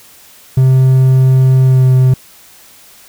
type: tone with pitch glide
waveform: triangle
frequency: 130.81 to 129.16 Hz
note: C3 to C3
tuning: 0 to -22 cents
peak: -3 dBFS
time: 0.57-2.14 s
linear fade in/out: 5 ms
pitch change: -22 cents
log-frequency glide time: 1.63-1.88 s
effects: white hiss -41 dBFS RMS until 3.08 s